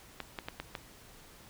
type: clicks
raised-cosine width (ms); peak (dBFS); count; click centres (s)
0.3; -21; 5; 0.203 / 0.388 / 0.485 / 0.6 / 0.752
effects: pink hiss -55 dBFS RMS until 1.49 s